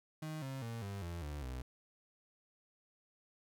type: tone with pitch steps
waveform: 35% pulse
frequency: 155.9 / 134.16 / 115.45 / 99.35 / 85.5 / 73.58 / 63.32 Hz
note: D#3 / C3 / A#2 / G2 / F2 / D2 / B1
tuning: +4 / +44 / -16 / +24 / -36 / +4 / +44 cents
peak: -39 dBFS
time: 0.22-1.62 s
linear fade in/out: 5 ms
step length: 200 ms
effects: none